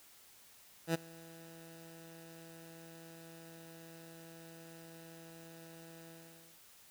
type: tone with ADSR envelope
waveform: 15% pulse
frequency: 164.81 Hz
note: E3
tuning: in tune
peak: -22 dBFS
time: 0.87-6.6 s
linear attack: 74 ms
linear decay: 17 ms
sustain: -24 dB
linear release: 500 ms
effects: white hiss -61 dBFS RMS until 6.9 s